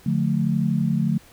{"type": "chord", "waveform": "sine", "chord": "D minor", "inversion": "none", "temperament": "equal with one note detuned", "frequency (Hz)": [146.83, 178.59, 220], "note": ["D3", "F3", "A3"], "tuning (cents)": [0, 39, 0], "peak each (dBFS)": -23, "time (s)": [0.06, 1.18], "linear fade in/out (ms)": 5, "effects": ["pink hiss -51 dBFS RMS until 1.32 s"]}